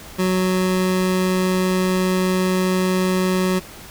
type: tone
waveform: 25% pulse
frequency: 185 Hz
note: F#3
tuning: in tune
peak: -13 dBFS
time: 0.18-3.6 s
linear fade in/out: 20 ms
effects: pink hiss -39 dBFS RMS until 3.9 s